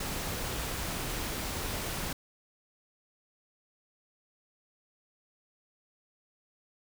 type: noise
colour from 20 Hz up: pink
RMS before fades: -35 dBFS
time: 0-2.13 s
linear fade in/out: 5 ms
effects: none